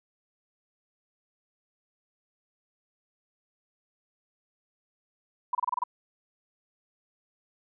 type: tone bursts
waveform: sine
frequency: 989 Hz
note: B5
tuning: 2 cents sharp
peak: -23 dBFS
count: 7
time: 5.53-5.838 s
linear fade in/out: 5 ms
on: 20 ms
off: 28 ms
effects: none